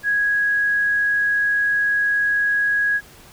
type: tone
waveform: sine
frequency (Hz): 1659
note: G#6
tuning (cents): -2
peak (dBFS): -16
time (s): 0.03-3.01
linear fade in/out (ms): 50
effects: pink hiss -46 dBFS RMS until 3.32 s